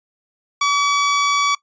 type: tone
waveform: sawtooth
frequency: 1141 Hz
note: C#6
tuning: 50 cents sharp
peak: -11 dBFS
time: 0.61-1.55 s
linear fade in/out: 5 ms
effects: noise-tail reverb RT60 0.1 s tail -20 dB re dry + resampled to 16000 Hz